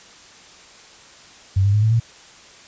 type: tone with pitch steps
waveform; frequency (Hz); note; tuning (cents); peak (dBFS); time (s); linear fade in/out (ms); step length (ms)
sine; 96.2 / 100.63 / 105.27 / 110.12 / 115.2; G2 / G2 / G#2 / A2 / A#2; -32 / +46 / +24 / +2 / -20; -13; 1.56-2; 10; 88
effects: white hiss -45 dBFS RMS until 2.67 s + resampled to 16000 Hz